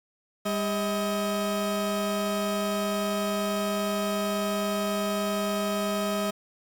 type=tone pair together; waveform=30% pulse; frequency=201.2 / 634.2 Hz; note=G3 / D#5; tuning=+45 / +33 cents; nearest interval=octave + minor sixth; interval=1988 cents; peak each=-26 dBFS; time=0.45-6.31 s; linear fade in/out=10 ms; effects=8-bit